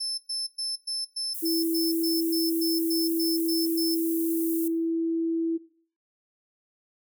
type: tone bursts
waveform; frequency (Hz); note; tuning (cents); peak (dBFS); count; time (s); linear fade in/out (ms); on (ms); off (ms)
35% pulse; 5274; E8; 0; -26; 14; 0-3.95; 10; 180; 110
type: high-pass noise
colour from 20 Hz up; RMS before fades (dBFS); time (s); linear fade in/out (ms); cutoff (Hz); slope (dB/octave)
pink; -35; 1.34-4.68; 5; 11000; 24
type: tone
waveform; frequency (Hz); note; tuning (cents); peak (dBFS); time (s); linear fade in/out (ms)
sine; 329.6; E4; 0; -24; 1.42-5.58; 20
effects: noise-tail reverb RT60 0.5 s tail -18 dB re dry